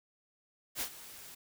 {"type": "noise with ADSR envelope", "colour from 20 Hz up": "white", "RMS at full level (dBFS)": -34, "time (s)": [0.75, 1.35], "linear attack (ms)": 60, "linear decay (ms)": 77, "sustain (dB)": -16, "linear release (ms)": 8, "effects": []}